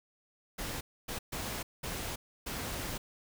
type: noise bursts at uneven times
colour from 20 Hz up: pink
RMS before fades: -38 dBFS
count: 5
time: 0.58-0.81 / 1.08-1.19 / 1.32-1.63 / 1.83-2.16 / 2.46-2.98 s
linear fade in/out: 10 ms
effects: none